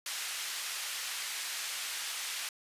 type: band-pass noise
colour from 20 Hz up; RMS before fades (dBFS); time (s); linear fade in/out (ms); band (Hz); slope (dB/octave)
pink; -38; 0.06-2.49; 2; 1900 to 12000; 12
effects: resampled to 32000 Hz